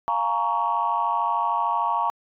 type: chord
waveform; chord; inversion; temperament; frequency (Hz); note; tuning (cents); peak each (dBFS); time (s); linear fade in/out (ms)
sine; Bb minor seventh; second; just; 699.2 / 839.1 / 932.3 / 1118.8; F5 / Ab5 / Bb5 / Db6; +2 / +18 / 0 / +16; -29 / -29 / -23 / -25; 0.08-2.1; 0
effects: tanh soft clip ceiling -12 dBFS